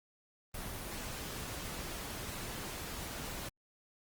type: noise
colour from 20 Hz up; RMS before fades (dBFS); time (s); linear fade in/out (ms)
pink; -42; 0.54-3.49; 5
effects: Opus 24 kbps